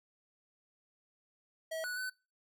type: tone with pitch steps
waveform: square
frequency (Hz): 644 / 1475 / 1509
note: E5 / F#6 / F#6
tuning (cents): -41 / -6 / +34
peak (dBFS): -37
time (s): 1.71-2.1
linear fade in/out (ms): 10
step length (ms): 130
effects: noise-tail reverb RT60 0.3 s tail -23 dB re dry